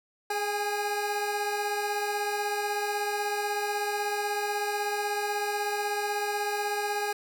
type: tone pair together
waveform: 25% pulse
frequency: 415.3 / 814.4 Hz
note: G#4 / G#5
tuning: 0 / -34 cents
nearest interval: octave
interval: 1166 cents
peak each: -27 dBFS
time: 0.3-7.13 s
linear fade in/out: 5 ms
effects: none